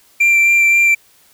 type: tone with vibrato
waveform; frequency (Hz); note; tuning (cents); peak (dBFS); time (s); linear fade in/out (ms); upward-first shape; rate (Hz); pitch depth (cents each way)
triangle; 2361; D7; +9; -7; 0.2-0.95; 10; sine; 3.8; 11
effects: white hiss -51 dBFS RMS until 1.33 s